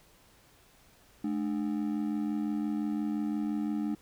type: ring-modulated tone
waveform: triangle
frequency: 256.6 Hz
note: C4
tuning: 34 cents flat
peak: -24 dBFS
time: 1.24-3.95 s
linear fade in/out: 5 ms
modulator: 42.9 Hz
effects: pink hiss -61 dBFS RMS until 4.01 s